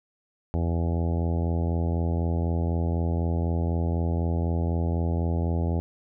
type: harmonic tone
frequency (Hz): 84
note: E2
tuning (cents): +33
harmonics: 1 / 2 / 3 / 4 / 5 / 6 / 7 / 8 / 9 / 10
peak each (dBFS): -24 / -30 / -34 / -36 / -38 / -40 / -41 / -42 / -43 / -44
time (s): 0.54-5.8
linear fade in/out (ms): 0
effects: none